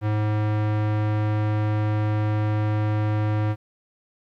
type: tone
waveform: square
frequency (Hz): 106.3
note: G#2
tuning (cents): +41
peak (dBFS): -21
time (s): 0.01-3.56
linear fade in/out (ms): 50
effects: low-pass 2000 Hz 12 dB/octave + 10-bit